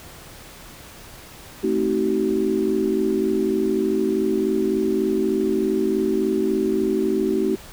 sine chord, A diminished seventh, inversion none, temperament just, 220 / 264 / 316.8 / 380.2 Hz, A3 / C4 / Eb4 / Gb4, 0 / +16 / +31 / +47 cents, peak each -25 / -27 / -24 / -21 dBFS, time 1.63-7.56 s, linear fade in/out 10 ms, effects pink hiss -42 dBFS RMS until 7.72 s

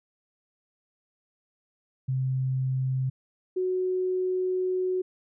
sine tone pair in turn, 130.81 / 369.2 Hz, C3 / F#4, 0 / -4 cents, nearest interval octave + tritone, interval 1796 cents, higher second, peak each -24 dBFS, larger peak neither, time 2.08-3.1 / 3.56-5.02 s, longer second, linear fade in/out 10 ms, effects none

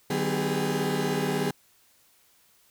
35% pulse tone cluster, 152.2 / 189.2 / 249.5 / 399.4 / 416.1 Hz, D#3 / F#3 / B3 / G4 / G#4, -38 / +39 / +18 / +32 / +3 cents, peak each -30 dBFS, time 0.1-1.51 s, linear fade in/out 5 ms, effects white hiss -62 dBFS RMS until 2.7 s

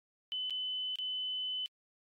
sine tone with dropouts, 3020 Hz, F#7, 35 cents sharp, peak -34 dBFS, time 0.32-1.66 s, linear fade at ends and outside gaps 0 ms, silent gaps 0.498-0.506 / 0.957-0.986 s, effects AAC 48 kbps

